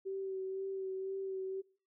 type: tone with vibrato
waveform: sine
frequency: 383.4 Hz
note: G4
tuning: 38 cents flat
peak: -36 dBFS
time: 0.05-1.62 s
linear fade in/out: 20 ms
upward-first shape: sine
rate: 2 Hz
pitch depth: 20 cents each way
effects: noise-tail reverb RT60 0.4 s tail -21 dB re dry